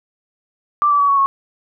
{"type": "tone with pitch steps", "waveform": "sine", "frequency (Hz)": [1176, 1155.8, 1135.9, 1116.4, 1097.2], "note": ["D6", "D6", "C#6", "C#6", "C#6"], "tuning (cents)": [2, -28, 42, 12, -18], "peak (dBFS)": -11, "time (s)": [0.82, 1.26], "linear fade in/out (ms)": 0, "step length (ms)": 88, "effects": []}